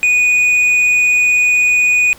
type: tone with tanh clipping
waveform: triangle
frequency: 2471 Hz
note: D#7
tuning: 13 cents flat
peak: -10 dBFS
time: 0.03-2.13 s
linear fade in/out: 0 ms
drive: 9 dB
effects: pink hiss -41 dBFS RMS until 2.18 s